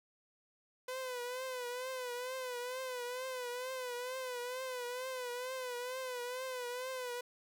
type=tone with vibrato; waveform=sawtooth; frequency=503 Hz; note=B4; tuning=32 cents sharp; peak=-35 dBFS; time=0.88-7.21 s; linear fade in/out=5 ms; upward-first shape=triangle; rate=2.2 Hz; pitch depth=77 cents each way; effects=none